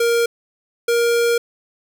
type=tone pair in turn; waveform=square; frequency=468.2 / 470.3 Hz; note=A#4 / A#4; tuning=+8 / +15 cents; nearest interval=unison; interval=7 cents; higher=second; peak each=-15 / -15 dBFS; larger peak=neither; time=0-0.26 / 0.88-1.38 s; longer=second; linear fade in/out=5 ms; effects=none